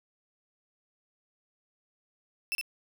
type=tone with echo; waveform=35% pulse; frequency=2652 Hz; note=E7; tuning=10 cents sharp; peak=-27 dBFS; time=2.52-2.55 s; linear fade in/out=0 ms; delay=62 ms; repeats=1; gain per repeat=-3 dB; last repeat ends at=2.612 s; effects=none